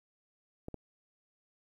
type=clicks; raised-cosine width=2 ms; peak=-27 dBFS; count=2; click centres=0.684 / 0.743 s; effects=11-bit